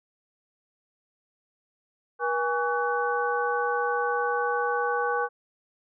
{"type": "tone cluster", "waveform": "sine", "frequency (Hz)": [480.8, 822, 1133, 1499], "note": ["B4", "G#5", "C#6", "F#6"], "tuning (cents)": [-46, -18, 37, 22], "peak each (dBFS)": [-28, -29, -30, -30], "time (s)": [2.19, 5.29], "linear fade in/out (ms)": 50, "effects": []}